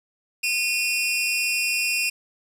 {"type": "tone pair together", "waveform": "sawtooth", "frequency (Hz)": [2466, 2717], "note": ["D#7", "F7"], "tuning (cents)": [-16, -48], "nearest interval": "major second", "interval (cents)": 168, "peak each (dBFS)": -21, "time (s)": [0.43, 2.1], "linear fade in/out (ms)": 10, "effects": ["resampled to 32000 Hz", "8-bit"]}